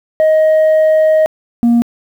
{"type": "tone pair in turn", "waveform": "sine", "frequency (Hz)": [627, 236], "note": ["D#5", "A#3"], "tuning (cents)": [13, 22], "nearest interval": "octave + perfect fourth", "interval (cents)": 1691, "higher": "first", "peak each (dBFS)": -4, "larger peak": "neither", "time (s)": [[0.2, 1.26], [1.63, 1.82]], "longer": "first", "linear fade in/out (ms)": 0, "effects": ["tanh soft clip ceiling -6 dBFS", "7-bit"]}